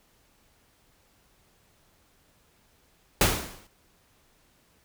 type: noise with exponential decay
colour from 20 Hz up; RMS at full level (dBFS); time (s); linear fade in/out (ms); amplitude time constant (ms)
pink; -18; 3.21-3.67; 2; 100
effects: pink hiss -64 dBFS RMS until 4.84 s